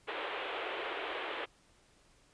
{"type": "band-pass noise", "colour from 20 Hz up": "pink", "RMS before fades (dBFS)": -39, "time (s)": [0.07, 1.46], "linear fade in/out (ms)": 20, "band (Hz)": [350, 3400], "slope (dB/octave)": 48, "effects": ["pink hiss -66 dBFS RMS until 2.33 s", "resampled to 22050 Hz"]}